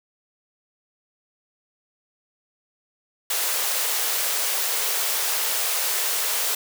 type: high-pass noise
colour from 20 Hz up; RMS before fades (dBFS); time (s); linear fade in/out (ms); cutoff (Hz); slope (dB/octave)
white; -24; 3.3-6.55; 5; 400; 48
effects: none